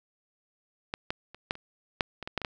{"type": "clicks", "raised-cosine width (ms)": 0.3, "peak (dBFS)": [-15, -14, -29, -11, -29, -8, -22, -20, -12, -21, -14], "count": 11, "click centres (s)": [0.939, 1.105, 1.346, 1.509, 1.554, 2.008, 2.227, 2.275, 2.377, 2.417, 2.448], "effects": []}